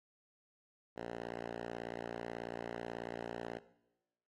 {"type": "tone with band-pass filter", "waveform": "5% pulse", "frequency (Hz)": 58.27, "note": "A#1", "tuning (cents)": 0, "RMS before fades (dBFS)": -44, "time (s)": [0.96, 3.59], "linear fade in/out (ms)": 10, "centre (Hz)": 690, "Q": 0.5, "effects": ["noise-tail reverb RT60 1.0 s tail -18 dB re dry", "AAC 32 kbps"]}